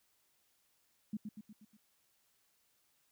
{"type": "tone with echo", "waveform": "sine", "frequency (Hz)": 212.1, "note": "G#3", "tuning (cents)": 37, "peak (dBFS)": -35, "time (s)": [1.13, 1.17], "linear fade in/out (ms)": 5, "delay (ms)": 120, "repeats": 5, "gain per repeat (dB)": -5, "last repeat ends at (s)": 1.77, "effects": ["white hiss -75 dBFS RMS until 3.11 s"]}